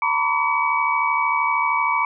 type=tone cluster; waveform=sine; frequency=921 / 994 / 1144 / 2274 Hz; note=A#5 / B5 / D6 / C#7; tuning=-21 / +11 / -46 / +44 cents; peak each=-23 dBFS; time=0.02-2.05 s; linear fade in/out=2 ms; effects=none